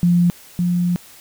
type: tone pair in turn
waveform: sine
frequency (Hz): 174.61 / 176.23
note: F3 / F3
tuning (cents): 0 / +16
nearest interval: unison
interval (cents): 16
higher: second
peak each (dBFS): -11 / -15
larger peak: first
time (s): 0.03-0.3 / 0.59-0.96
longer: second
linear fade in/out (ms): 0
effects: white hiss -44 dBFS RMS until 1.2 s